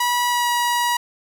sawtooth tone with pitch glide, 972 to 962.5 Hz, B5 to B5, -28 to -45 cents, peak -14 dBFS, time 0-0.97 s, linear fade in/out 5 ms, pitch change -17 cents, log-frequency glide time 0.28-0.49 s, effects none

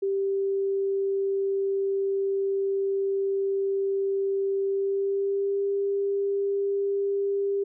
sine tone with pitch glide, 392 to 398.2 Hz, G4 to G4, 0 to +27 cents, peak -23 dBFS, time 0.02-7.64 s, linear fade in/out 10 ms, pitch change +27 cents, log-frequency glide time 4.66-5.64 s, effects none

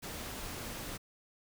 pink noise, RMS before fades -42 dBFS, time 0.02-0.98 s, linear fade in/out 20 ms, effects none

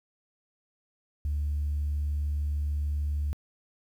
sine tone, 73.42 Hz, D2, in tune, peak -25 dBFS, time 1.25-3.33 s, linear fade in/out 0 ms, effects tanh soft clip ceiling -23 dBFS + 10-bit

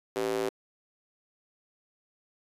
square tone with high-pass filter, 55.6 Hz, A1, 19 cents sharp, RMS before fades -30 dBFS, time 0.16-0.49 s, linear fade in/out 0 ms, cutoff 400 Hz, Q 3.5, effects resampled to 32000 Hz

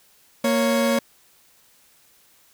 40% pulse tone pair together, 232.7 / 554.4 Hz, A#3 / C#5, -3 / 0 cents, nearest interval octave + minor third, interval 1503 cents, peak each -20 dBFS, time 0.44-0.99 s, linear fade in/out 5 ms, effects white hiss -57 dBFS RMS until 2.53 s

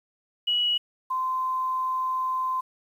sine tone pair in turn, 2924 / 1033.8 Hz, F#7 / C6, -21 / -21 cents, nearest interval octave + tritone, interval 1800 cents, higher first, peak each -21 / -24 dBFS, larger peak first, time 0.47-0.78 / 1.1-2.61 s, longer second, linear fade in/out 10 ms, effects 9-bit

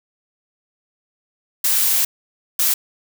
blue noise bursts at uneven times, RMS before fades -17 dBFS, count 2, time 1.64-2.05 / 2.59-2.74 s, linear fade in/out 5 ms, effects none

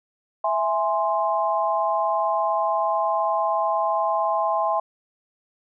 sine chord, E augmented, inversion none, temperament equal, 659.3 / 830.6 / 1046.5 Hz, E5 / G#5 / B#5, 0 / 0 / 0 cents, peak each -24 dBFS, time 0.44-4.8 s, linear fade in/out 5 ms, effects none

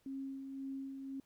sine tone with tremolo, 270.3 Hz, C#4, 44 cents flat, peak -39 dBFS, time 0.06-1.2 s, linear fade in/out 2 ms, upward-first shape sine, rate 1.9 Hz, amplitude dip 40%, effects pink hiss -74 dBFS RMS until 1.25 s

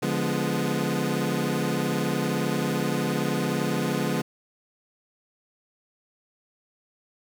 25% pulse chord, D diminished seventh, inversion none, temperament equal with one note detuned, 144.31 / 174.61 / 207.7 / 246.9 Hz, D3 / F3 / Ab3 / Cb4, -30 / 0 / 0 / 0 cents, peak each -26 dBFS, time 0.02-4.22 s, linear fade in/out 10 ms, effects none

